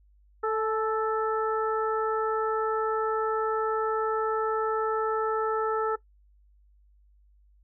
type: harmonic tone with a mistuned harmonic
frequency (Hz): 440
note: A4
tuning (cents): 0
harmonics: 1 / 2 / 3 / 4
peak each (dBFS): -26 / -33 / -29 / -42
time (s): 0.43-5.96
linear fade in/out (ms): 10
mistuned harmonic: 2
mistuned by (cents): -27
effects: noise-tail reverb RT60 0.1 s tail -18 dB re dry + added 50 Hz sine -57 dBFS peak until 7.63 s

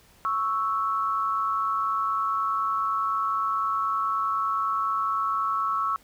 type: tone pair together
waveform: sine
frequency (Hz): 1108.3 / 1318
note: C#6 / E6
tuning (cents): -1 / -1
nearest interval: minor third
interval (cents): 300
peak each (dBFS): -26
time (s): 0.25-5.96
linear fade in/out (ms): 0
effects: pink hiss -57 dBFS RMS until 6.03 s

